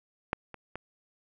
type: clicks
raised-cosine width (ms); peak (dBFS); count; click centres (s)
0.5; -12 / -27 / -22; 3; 0.331 / 0.543 / 0.756
effects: none